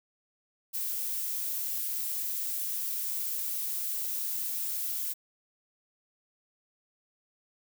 violet noise, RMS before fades -33 dBFS, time 0.73-5.14 s, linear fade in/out 20 ms, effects none

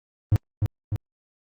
triangle tone with echo, 103.83 Hz, G#2, in tune, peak -12 dBFS, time 0.32-0.36 s, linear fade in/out 0 ms, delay 300 ms, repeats 2, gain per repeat -4 dB, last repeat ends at 0.96 s, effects Opus 24 kbps

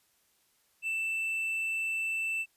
triangle tone, 2658 Hz, E7, 14 cents sharp, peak -28 dBFS, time 0.82-2.46 s, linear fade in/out 50 ms, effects white hiss -70 dBFS RMS until 2.56 s + resampled to 32000 Hz

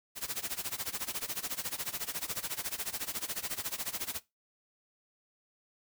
white noise with tremolo, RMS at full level -34 dBFS, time 0.15-4.21 s, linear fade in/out 50 ms, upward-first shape sine, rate 14 Hz, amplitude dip 90%, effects noise-tail reverb RT60 0.2 s tail -19 dB re dry

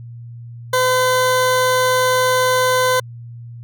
20% pulse tone, 509 Hz, C5, 48 cents flat, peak -8 dBFS, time 0.73-3 s, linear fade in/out 5 ms, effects added 118 Hz sine -31 dBFS peak until 3.63 s + MP3 96 kbps

